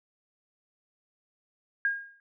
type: tone with exponential decay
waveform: sine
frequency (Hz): 1624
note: G#6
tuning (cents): -39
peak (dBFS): -21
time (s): 1.85-2.2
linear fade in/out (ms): 1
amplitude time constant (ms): 75
effects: none